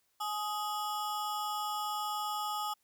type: ring-modulated tone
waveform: square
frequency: 1046.5 Hz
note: C6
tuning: in tune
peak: -31 dBFS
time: 0.2-2.74 s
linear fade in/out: 10 ms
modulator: 203 Hz
effects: white hiss -75 dBFS RMS until 2.83 s